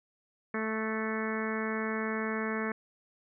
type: harmonic tone with a mistuned harmonic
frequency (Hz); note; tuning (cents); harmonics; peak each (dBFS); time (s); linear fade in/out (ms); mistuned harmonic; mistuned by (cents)
219.7; A3; -2; 1 / 2 / 3 / 4 / 5 / 6 / 7 / 8 / 9 / 10; -34 / -36 / -43 / -45 / -41 / -42 / -43 / -39 / -45 / -43; 0.54-2.72; 2; 7; -17
effects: none